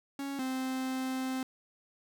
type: tone pair in turn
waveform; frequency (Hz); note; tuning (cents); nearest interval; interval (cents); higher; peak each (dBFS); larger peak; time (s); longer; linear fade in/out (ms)
45% pulse; 277.2 / 260.5; C#4 / C4; 0 / -7; minor second; 107; first; -35 / -32; second; 0.19-0.39 / 0.39-1.43; second; 2
effects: none